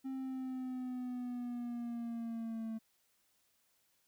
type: linear sweep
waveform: triangle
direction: down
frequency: 266.1 to 221.9 Hz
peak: -36 dBFS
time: 0.04-2.79 s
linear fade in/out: 20 ms
effects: white hiss -75 dBFS RMS until 4.07 s

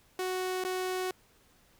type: tone with dropouts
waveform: sawtooth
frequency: 370 Hz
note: F#4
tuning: in tune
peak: -27 dBFS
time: 0.19-1.11 s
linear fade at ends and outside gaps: 2 ms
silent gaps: 0.639-0.648 s
effects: pink hiss -64 dBFS RMS until 1.79 s

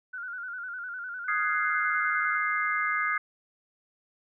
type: tone with vibrato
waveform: sine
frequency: 1449 Hz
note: F#6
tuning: 37 cents flat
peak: -34 dBFS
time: 0.13-2.38 s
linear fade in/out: 10 ms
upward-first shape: square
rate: 9.9 Hz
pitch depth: 60 cents each way
type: chord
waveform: sine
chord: Ab dominant seventh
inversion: second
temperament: equal with one note detuned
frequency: 1244.5 / 1499.8 / 1661.2 / 2093 Hz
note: Eb6 / Gb6 / Ab6 / C7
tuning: 0 / +23 / 0 / 0 cents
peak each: -29 / -34 / -31 / -30 dBFS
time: 1.28-3.18 s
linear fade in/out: 5 ms
effects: none

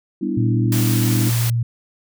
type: chord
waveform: sine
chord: E minor seventh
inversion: first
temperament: equal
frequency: 196 / 246.9 / 293.7 / 329.6 Hz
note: G3 / B3 / D4 / E4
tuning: 0 / 0 / 0 / 0 cents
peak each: -25 dBFS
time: 0.21-1.3 s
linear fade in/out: 10 ms
type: tone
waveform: sine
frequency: 117.4 Hz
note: A#2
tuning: 13 cents sharp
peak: -16 dBFS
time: 0.37-1.63 s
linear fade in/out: 5 ms
type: noise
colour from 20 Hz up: white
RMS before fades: -26 dBFS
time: 0.72-1.5 s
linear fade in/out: 2 ms
effects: none

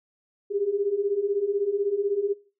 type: beating tone pair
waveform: sine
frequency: 391.5 / 407.5 Hz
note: G4 / G#4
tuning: -2 / -33 cents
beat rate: 16 Hz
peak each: -28 / -25 dBFS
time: 0.5-2.34 s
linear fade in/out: 20 ms
effects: noise-tail reverb RT60 0.4 s tail -21 dB re dry

